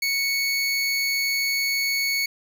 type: tone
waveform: 25% pulse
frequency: 2217 Hz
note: C#7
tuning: in tune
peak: -18 dBFS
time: 0.02-2.26 s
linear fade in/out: 5 ms
effects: none